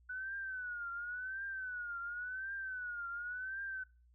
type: tone with vibrato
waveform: sine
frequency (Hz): 1485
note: F#6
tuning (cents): +6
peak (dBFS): -39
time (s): 0.09-3.84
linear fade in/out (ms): 10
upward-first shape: triangle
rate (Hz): 0.92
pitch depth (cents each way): 130
effects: noise-tail reverb RT60 0.3 s tail -21 dB re dry + added 60 Hz sine -63 dBFS peak until 4.14 s